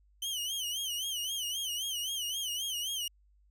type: tone with vibrato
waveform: sawtooth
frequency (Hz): 3052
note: G7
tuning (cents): -47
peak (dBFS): -30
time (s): 0.22-3.08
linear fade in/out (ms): 5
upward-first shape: sine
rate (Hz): 3.8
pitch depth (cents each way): 120
effects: added 50 Hz sine -62 dBFS peak until 3.5 s